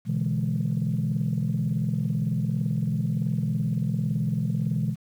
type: chord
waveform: sine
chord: E dominant seventh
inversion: second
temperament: equal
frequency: 123.47 / 146.83 / 164.81 / 207.7 Hz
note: B2 / D3 / E3 / G#3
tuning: 0 / 0 / 0 / 0 cents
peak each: -27 / -29 / -27 / -29 dBFS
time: 0.05-4.96 s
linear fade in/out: 50 ms
effects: tanh soft clip ceiling -16 dBFS + 9-bit